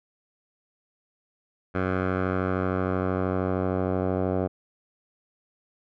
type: tone with low-pass filter sweep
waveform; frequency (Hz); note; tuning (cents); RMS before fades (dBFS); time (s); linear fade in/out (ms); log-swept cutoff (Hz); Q
10% pulse; 93; F#2; +9; -26; 1.74-4.48; 20; 1600 to 770; 1.8
effects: none